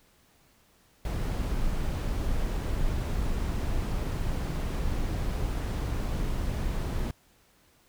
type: noise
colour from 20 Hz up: brown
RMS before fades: -29 dBFS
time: 1.05-7.11 s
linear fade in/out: 2 ms
effects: pink hiss -63 dBFS RMS until 7.88 s